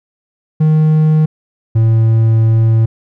triangle tone pair in turn, 155.56 / 112.33 Hz, D#3 / A2, 0 / +36 cents, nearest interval tritone, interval 564 cents, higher first, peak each -5 dBFS, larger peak neither, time 0.6-1.26 / 1.75-2.86 s, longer second, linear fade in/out 10 ms, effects none

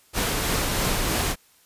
pink noise with tremolo, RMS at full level -23 dBFS, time 0.13-1.36 s, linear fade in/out 50 ms, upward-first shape triangle, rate 3.1 Hz, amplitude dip 25%, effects white hiss -58 dBFS RMS until 1.65 s + resampled to 32000 Hz

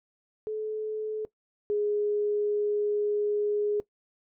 sine tone pair in turn, 431.4 / 415.7 Hz, A4 / G#4, -34 / +2 cents, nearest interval minor second, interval 64 cents, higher first, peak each -29 / -24 dBFS, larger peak second, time 0.47-1.25 / 1.7-3.8 s, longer second, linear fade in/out 0 ms, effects noise-tail reverb RT60 0.1 s tail -19 dB re dry

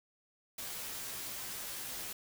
white noise with comb filter, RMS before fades -42 dBFS, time 0.58-2.13 s, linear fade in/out 5 ms, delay 13 ms, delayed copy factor -0.95, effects none

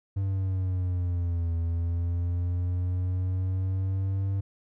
triangle linear two-way sweep, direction down then up, 98 to 83.4 to 98 Hz, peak -23 dBFS, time 0.16-4.41 s, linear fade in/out 10 ms, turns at 1.55 s, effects none

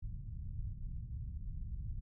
pink low-pass noise, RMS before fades -42 dBFS, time 0.02-2.01 s, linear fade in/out 10 ms, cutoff 130 Hz, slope 24 dB/octave, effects none

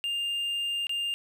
triangle tone with dropouts, 2804 Hz, F7, 6 cents sharp, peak -26 dBFS, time 0.04-1.14 s, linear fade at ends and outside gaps 0 ms, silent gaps 0.869-0.894 s, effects none

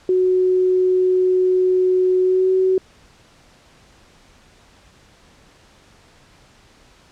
sine tone with pitch glide, 368.9 to 375.3 Hz, F#4 to F#4, -5 to +25 cents, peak -13 dBFS, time 0.09-2.78 s, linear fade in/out 2 ms, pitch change +30 cents, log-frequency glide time 2.21-2.51 s, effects pink hiss -51 dBFS RMS until 7.11 s + low-pass 7000 Hz 12 dB/octave

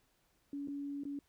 sine tone with dropouts, 283.5 Hz, C#4, 39 cents sharp, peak -38 dBFS, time 0.53-1.19 s, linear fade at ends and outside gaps 2 ms, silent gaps 0.675-0.683 / 1.036-1.052 s, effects pink hiss -74 dBFS RMS until 1.28 s

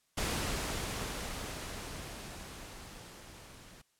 pink noise with level ramp, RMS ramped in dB -33 to -54 dBFS, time 0.17-3.82 s, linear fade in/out 10 ms, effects white hiss -74 dBFS RMS until 3.99 s + low-pass 11000 Hz 12 dB/octave

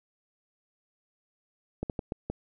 slowing click train, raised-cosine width 2 ms, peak -18 dBFS, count 5, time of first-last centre 1.83-2.3 s, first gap 68 ms, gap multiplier 1.38, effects none

